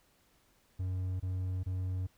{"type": "tone bursts", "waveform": "triangle", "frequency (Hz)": 92.5, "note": "F#2", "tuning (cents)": 0, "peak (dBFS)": -30, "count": 3, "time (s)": [0.79, 2.07], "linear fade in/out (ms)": 10, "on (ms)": 410, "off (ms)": 25, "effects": ["pink hiss -69 dBFS RMS until 2.17 s"]}